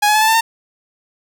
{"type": "tone with pitch steps", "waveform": "sawtooth", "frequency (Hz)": [830.6, 845.6, 860.9, 876.4, 892.3, 908.4], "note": ["G#5", "G#5", "A5", "A5", "A5", "A#5"], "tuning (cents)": [0, 31, -38, -7, 24, -45], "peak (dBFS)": -7, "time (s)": [0.02, 0.41], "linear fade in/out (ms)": 10, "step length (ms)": 65, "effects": []}